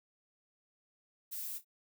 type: noise with echo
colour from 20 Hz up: violet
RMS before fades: -41 dBFS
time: 1.31-1.59 s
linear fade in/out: 20 ms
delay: 29 ms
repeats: 2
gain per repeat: -13 dB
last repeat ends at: 1.648 s
effects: none